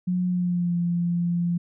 sine tone with pitch glide, 180.6 to 172.94 Hz, F#3 to F3, -42 to -17 cents, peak -21 dBFS, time 0.07-1.58 s, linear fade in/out 10 ms, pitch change -75 cents, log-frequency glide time 0.27-0.76 s, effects none

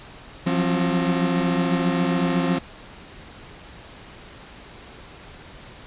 35% pulse tone cluster, 172.5 / 180.3 / 186.6 / 265.8 Hz, F3 / F#3 / F#3 / C4, -21 / -45 / +15 / +27 cents, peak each -21 / -27 / -28 / -22 dBFS, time 0.46-2.59 s, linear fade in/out 10 ms, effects pink hiss -43 dBFS RMS until 5.86 s + resampled to 8000 Hz

